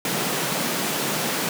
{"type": "high-pass noise", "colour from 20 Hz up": "pink", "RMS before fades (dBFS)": -25, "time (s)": [0.05, 1.49], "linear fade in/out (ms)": 2, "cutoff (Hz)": 140, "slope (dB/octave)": 48, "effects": []}